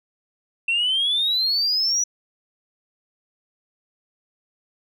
sine exponential sweep, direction up, 2678 to 5920 Hz, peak -17 dBFS, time 0.68-2.04 s, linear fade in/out 5 ms, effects tanh soft clip ceiling -15 dBFS

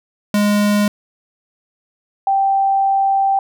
square / sine tone pair in turn, 206.6 / 782.3 Hz, G#3 / G5, -9 / -4 cents, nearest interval octave + major seventh, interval 2305 cents, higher second, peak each -13 / -12 dBFS, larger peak second, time 0.34-0.88 / 2.27-3.39 s, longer second, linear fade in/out 2 ms, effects none

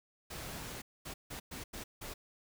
pink noise bursts at uneven times, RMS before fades -44 dBFS, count 6, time 0.3-0.82 / 1.05-1.14 / 1.3-1.4 / 1.51-1.64 / 1.73-1.84 / 2.01-2.14 s, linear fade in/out 10 ms, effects none

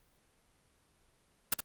white noise with echo, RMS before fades -28 dBFS, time 1.52-1.54 s, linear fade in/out 5 ms, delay 66 ms, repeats 1, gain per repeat -7 dB, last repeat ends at 1.606 s, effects pink hiss -70 dBFS RMS until 1.64 s + Opus 32 kbps

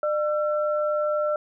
sine tone pair together, 601.1 / 1348 Hz, D5 / E6, +40 / +38 cents, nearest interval octave + major second, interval 1398 cents, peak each -22 / -29 dBFS, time 0.03-1.36 s, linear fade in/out 2 ms, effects none

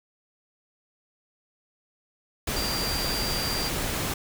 sine tone in noise, 4732 Hz, D8, 12 cents sharp, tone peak -30 dBFS, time 2.56-3.69 s, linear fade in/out 5 ms, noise pink, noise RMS -29 dBFS, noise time 2.47-4.14 s, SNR -4 dB, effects none

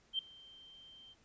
sine tone with ADSR envelope, 3136 Hz, G7, in tune, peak -30 dBFS, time 0.13-1.15 s, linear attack 58 ms, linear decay 4 ms, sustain -24 dB, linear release 33 ms, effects pink hiss -69 dBFS RMS until 1.24 s + resampled to 16000 Hz

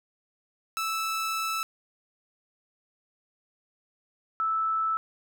sawtooth / sine tone pair in turn, 1314 / 1314 Hz, E6 / E6, -6 / -6 cents, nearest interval unison, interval 0 cents, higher neither, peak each -24 dBFS, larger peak neither, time 0.77-1.63 / 4.4-4.97 s, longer first, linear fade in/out 0 ms, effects none

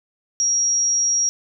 sine tone, 5660 Hz, F8, 22 cents sharp, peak -16 dBFS, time 0.4-1.29 s, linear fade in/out 0 ms, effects none

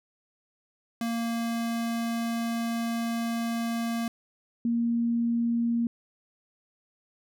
square / sine tone pair in turn, 231.5 / 234.1 Hz, A#3 / A#3, -12 / +8 cents, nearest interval unison, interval 20 cents, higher second, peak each -28 / -23 dBFS, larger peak second, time 1.01-4.08 / 4.65-5.87 s, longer first, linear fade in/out 2 ms, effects none

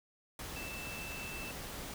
sine tone in noise, 2655 Hz, E7, 12 cents sharp, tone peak -44 dBFS, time 0.56-1.51 s, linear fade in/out 2 ms, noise pink, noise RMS -44 dBFS, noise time 0.39-1.94 s, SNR -3 dB, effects none

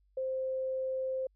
sine tone, 523.3 Hz, C5, in tune, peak -31 dBFS, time 0.17-1.27 s, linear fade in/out 5 ms, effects added 49 Hz sine -66 dBFS peak until 1.35 s

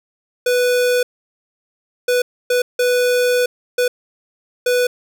square tone bursts at uneven times, 493.9 Hz, B4, in tune, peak -14 dBFS, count 6, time 0.46-1.03 / 2.08-2.22 / 2.5-2.62 / 2.79-3.46 / 3.78-3.88 / 4.66-4.87 s, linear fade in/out 5 ms, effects none

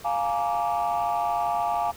sine chord, Bb dominant seventh, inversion second, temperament just, 699.2 / 839.1 / 932.3 / 1165.4 Hz, F5 / Ab5 / Bb5 / D6, +2 / +18 / 0 / -14 cents, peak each -25 / -26 / -30 / -30 dBFS, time 0.04-1.92 s, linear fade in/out 20 ms, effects tanh soft clip ceiling -17 dBFS + pink hiss -46 dBFS RMS until 1.96 s

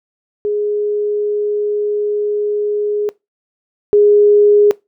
sine tone pair in turn, 416.2 / 413.8 Hz, G#4 / G#4, +4 / -6 cents, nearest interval unison, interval 10 cents, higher first, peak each -14 / -6 dBFS, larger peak second, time 0.45-3.09 / 3.93-4.71 s, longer first, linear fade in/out 0 ms, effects noise-tail reverb RT60 0.2 s tail -21 dB re dry

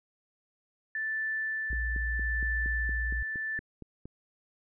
sine tone with tremolo, 1760 Hz, A6, in tune, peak -29 dBFS, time 0.95-3.59 s, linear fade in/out 2 ms, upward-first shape sine, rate 0.77 Hz, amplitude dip 30%
sine tone, 58.27 Hz, A#1, in tune, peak -30 dBFS, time 1.7-3.23 s, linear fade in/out 5 ms
click train, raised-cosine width 3 ms, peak -30 dBFS, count 11, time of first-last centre 1.73-4.056 s, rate 4.3 Hz
effects none

